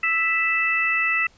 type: harmonic tone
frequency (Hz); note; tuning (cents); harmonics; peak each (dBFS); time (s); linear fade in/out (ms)
659.3; E5; 0; 2 / 3 / 4; -27 / -22 / -22; 0.03-1.27; 5
effects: pink hiss -56 dBFS RMS until 1.37 s + resampled to 16000 Hz